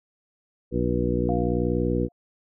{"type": "harmonic tone", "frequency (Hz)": 60.5, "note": "B1", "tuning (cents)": -35, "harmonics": [1, 2, 3, 4, 5, 6, 8], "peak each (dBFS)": [-29, -29, -29, -29, -29, -29, -29], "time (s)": [0.71, 2.09], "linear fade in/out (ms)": 50}
{"type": "tone with exponential decay", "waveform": "sine", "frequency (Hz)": 698.5, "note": "F5", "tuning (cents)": 0, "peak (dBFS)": -26, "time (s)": [1.29, 2.12], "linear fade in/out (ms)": 1, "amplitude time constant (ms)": 180}
{"effects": []}